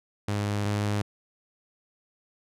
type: tone pair in turn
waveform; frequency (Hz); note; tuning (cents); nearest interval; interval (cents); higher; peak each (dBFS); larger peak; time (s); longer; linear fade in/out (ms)
sawtooth; 102.9 / 103.48; G#2 / G#2; -16 / -6; unison; 10; second; -22 / -21; second; 0.28-0.65 / 0.65-1.02; neither; 5
effects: low-pass 10000 Hz 12 dB/octave